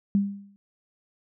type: tone with exponential decay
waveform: sine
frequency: 199.9 Hz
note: G3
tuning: 34 cents sharp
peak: -16 dBFS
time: 0.15-0.56 s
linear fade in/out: 0 ms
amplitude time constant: 88 ms
effects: none